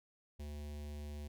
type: tone with notch filter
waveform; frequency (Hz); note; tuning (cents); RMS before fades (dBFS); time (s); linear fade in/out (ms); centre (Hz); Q
square; 73.7; D2; +7; -45; 0.39-1.28; 10; 1300; 1
effects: none